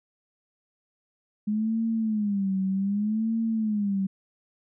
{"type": "tone with vibrato", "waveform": "sine", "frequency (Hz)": 207.7, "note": "G#3", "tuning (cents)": 0, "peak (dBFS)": -23, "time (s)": [1.47, 4.07], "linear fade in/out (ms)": 10, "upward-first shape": "sine", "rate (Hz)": 0.65, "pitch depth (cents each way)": 150, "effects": []}